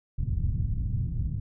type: low-pass noise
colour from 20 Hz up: white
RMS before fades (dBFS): -28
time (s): 0.18-1.4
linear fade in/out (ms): 10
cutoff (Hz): 130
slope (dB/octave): 24
effects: none